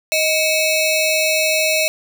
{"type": "ring-modulated tone", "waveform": "sawtooth", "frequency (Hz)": 1614, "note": "G#6", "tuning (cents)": -50, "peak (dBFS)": -8, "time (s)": [0.12, 1.88], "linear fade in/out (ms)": 0, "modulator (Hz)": 987, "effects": []}